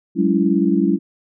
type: tone cluster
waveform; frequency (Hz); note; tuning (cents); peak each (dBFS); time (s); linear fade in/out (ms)
sine; 187.6 / 206.5 / 283.2 / 334; F#3 / G#3 / C#4 / E4; +24 / -10 / +37 / +23; -19; 0.15-0.99; 50
effects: none